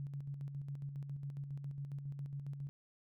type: tone with tremolo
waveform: sine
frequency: 140.4 Hz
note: C#3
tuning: 22 cents sharp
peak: -39 dBFS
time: 0-2.69 s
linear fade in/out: 0 ms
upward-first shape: square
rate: 7.3 Hz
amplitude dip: 45%
effects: none